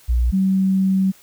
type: tone pair in turn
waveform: sine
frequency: 60.1 / 190.81 Hz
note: B1 / G3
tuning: -46 / -46 cents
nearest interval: octave + minor sixth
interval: 2000 cents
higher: second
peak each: -14 dBFS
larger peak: neither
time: 0.08-0.32 / 0.32-1.12 s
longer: second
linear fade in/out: 20 ms
effects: white hiss -50 dBFS RMS until 1.22 s